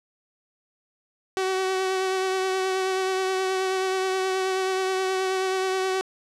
sawtooth tone with vibrato, 377.7 Hz, F#4, 36 cents sharp, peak -19 dBFS, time 1.37-6.01 s, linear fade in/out 0 ms, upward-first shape triangle, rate 9.4 Hz, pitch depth 22 cents each way, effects low-pass 8000 Hz 12 dB/octave

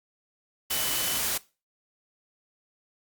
sine tone in noise, 3004 Hz, F#7, 26 cents sharp, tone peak -35 dBFS, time 0.7-1.19 s, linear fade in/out 10 ms, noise white, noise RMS -28 dBFS, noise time 0.7-1.38 s, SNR -10 dB, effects noise-tail reverb RT60 0.3 s tail -20 dB re dry + Opus 48 kbps

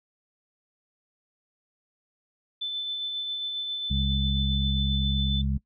sine tone with tremolo, 3520 Hz, A7, in tune, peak -27 dBFS, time 2.61-5.42 s, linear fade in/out 10 ms, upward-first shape sine, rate 7.4 Hz, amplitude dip 25%
harmonic tone, 67.9 Hz, C#2, 35 cents flat, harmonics 1 / 2 / 3, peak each -26 / -29 / -31 dBFS, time 3.9-5.58 s, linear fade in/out 10 ms
effects noise-tail reverb RT60 0.1 s tail -19 dB re dry

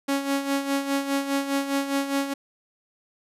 sawtooth tone with tremolo, 277.1 Hz, C#4, 1 cent flat, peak -17 dBFS, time 0.08-2.34 s, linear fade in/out 10 ms, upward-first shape sine, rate 4.9 Hz, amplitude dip 65%, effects resampled to 32000 Hz

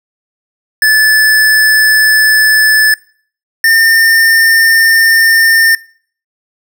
square tone pair in turn, 1738 / 1809.6 Hz, A6 / A6, -22 / +48 cents, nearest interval minor second, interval 70 cents, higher second, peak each -6 dBFS, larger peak neither, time 0.82-2.94 / 3.64-5.75 s, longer first, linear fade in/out 2 ms, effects noise-tail reverb RT60 0.5 s tail -21 dB re dry

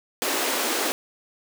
pink high-pass noise, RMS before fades -25 dBFS, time 0.22-0.92 s, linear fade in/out 0 ms, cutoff 260 Hz, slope 48 dB/octave, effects none

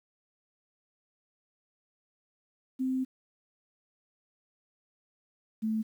sine tone pair in turn, 259.9 / 219.4 Hz, C4 / A3, -11 / -5 cents, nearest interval minor third, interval 294 cents, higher first, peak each -27 dBFS, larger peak neither, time 2.79-3.05 / 5.62-5.83 s, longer first, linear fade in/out 20 ms, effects 10-bit

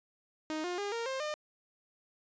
sawtooth tone with pitch steps, 311.3 / 355.5 / 406 / 463.7 / 529.6 / 604.9 Hz, D#4 / F4 / G#4 / A#4 / C5 / D#5, +1 / +31 / -39 / -9 / +21 / -49 cents, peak -30 dBFS, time 0.5-1.34 s, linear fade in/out 0 ms, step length 140 ms, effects resampled to 16000 Hz

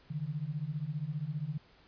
sine beating tone pair, 141.6 / 156.6 Hz, C#3 / D#3, +37 / +11 cents, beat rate 15 Hz, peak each -37 / -36 dBFS, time 0.1-1.58 s, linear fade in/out 10 ms, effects pink hiss -62 dBFS RMS until 1.87 s + resampled to 11025 Hz

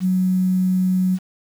sine tone with quantisation, 185 Hz, F#3, in tune, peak -15 dBFS, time 0-1.19 s, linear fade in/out 50 ms, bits 7, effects none

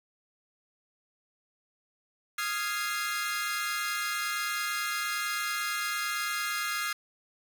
sawtooth chord, F minor seventh, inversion third, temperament equal with one note detuned, 1244.5 / 1385.7 / 1661.2 / 2093 Hz, Eb6 / F6 / Ab6 / C7, 0 / -14 / 0 / 0 cents, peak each -32 dBFS, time 2.38-6.93 s, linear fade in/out 5 ms, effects none

